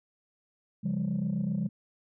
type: chord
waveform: sine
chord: Db major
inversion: none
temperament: equal with one note detuned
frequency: 138.59 / 174.61 / 202.4 Hz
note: Db3 / F3 / Ab3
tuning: 0 / 0 / -44 cents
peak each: -33 / -30 / -29 dBFS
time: 0.83-1.69 s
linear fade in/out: 20 ms
effects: tanh soft clip ceiling -23 dBFS